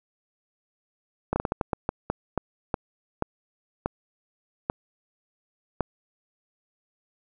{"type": "slowing click train", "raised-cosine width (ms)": 1, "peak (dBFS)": -10, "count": 15, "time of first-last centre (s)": [1.33, 5.807], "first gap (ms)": 30, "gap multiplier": 1.32, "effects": []}